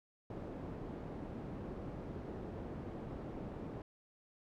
white low-pass noise, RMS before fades -45 dBFS, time 0.3-3.82 s, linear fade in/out 2 ms, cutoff 390 Hz, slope 12 dB/octave, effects none

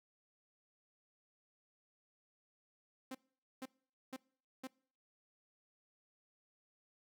sawtooth tone bursts, 261.6 Hz, C4, in tune, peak -39 dBFS, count 4, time 3.11-4.672 s, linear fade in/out 5 ms, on 38 ms, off 470 ms, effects noise-tail reverb RT60 0.5 s tail -23 dB re dry

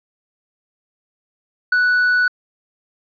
triangle tone with ADSR envelope, 1480 Hz, F#6, in tune, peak -7 dBFS, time 1.72-2.28 s, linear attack 7 ms, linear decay 3 ms, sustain -4 dB, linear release 4 ms, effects resampled to 11025 Hz

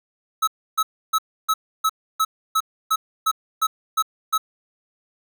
square tone bursts, 1293 Hz, E6, 34 cents flat, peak -17 dBFS, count 12, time 0.42-4.38 s, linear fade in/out 10 ms, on 55 ms, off 300 ms, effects none

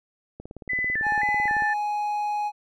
click train, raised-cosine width 2 ms, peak -25 dBFS, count 23, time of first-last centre 0.4-1.622 s, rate 18 Hz
sine tone with vibrato, 1881 Hz, A#6, 15 cents sharp, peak -23 dBFS, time 0.69-1.74 s, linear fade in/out 10 ms, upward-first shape square, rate 1.9 Hz, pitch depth 110 cents each way
triangle tone, 834 Hz, G#5, 7 cents sharp, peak -22 dBFS, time 1.02-2.52 s, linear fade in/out 50 ms
effects none

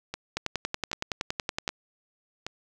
two click trains, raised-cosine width 0.2 ms, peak -11 / -16 dBFS, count 15 / 4, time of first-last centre 0.37-1.678 / 0.14-2.466 s, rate 10.7 / 1.29 Hz, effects none

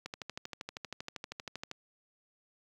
click train, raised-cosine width 0.2 ms, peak -22 dBFS, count 22, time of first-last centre 0.06-1.714 s, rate 12.7 Hz, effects high-pass 80 Hz 12 dB/octave + 10-bit

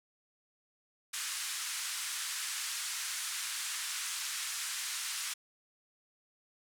white band-pass noise, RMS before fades -38 dBFS, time 1.13-5.34 s, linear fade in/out 10 ms, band 1200 to 10000 Hz, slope 24 dB/octave, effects none

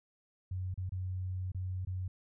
sine tone with dropouts, 92.5 Hz, F#2, in tune, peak -34 dBFS, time 0.51-2.08 s, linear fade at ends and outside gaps 5 ms, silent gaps 0.742-0.776 / 0.894-0.92 / 1.519-1.546 / 1.85-1.871 s, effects none

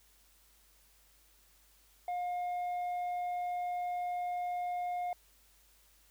sine tone with tanh clipping, 713 Hz, F5, 36 cents sharp, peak -34 dBFS, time 2.08-5.13 s, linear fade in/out 2 ms, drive 4 dB, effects added 50 Hz sine -68 dBFS peak until 6.1 s + white hiss -66 dBFS RMS until 6.1 s

